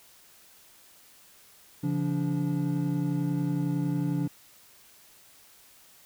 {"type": "tone cluster", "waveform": "triangle", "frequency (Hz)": [140.3, 171.3, 288.8], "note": ["C#3", "F3", "D4"], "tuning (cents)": [21, -33, -29], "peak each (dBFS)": -28, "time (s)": [1.83, 4.28], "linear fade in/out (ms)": 10, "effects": ["white hiss -56 dBFS RMS until 6.05 s"]}